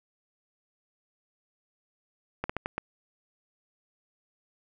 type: slowing click train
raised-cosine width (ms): 0.5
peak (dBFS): -15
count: 5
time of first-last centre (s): 2.44-2.78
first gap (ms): 55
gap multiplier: 1.3
effects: none